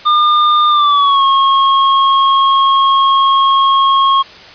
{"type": "tone with pitch glide", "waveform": "square", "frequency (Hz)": [1207, 1087.8], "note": ["D6", "C#6"], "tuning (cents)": [47, -33], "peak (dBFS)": -8, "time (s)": [0.05, 4.23], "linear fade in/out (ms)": 20, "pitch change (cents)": -180, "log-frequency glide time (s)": [0.69, 1.24], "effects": ["white hiss -35 dBFS RMS until 4.54 s", "resampled to 11025 Hz"]}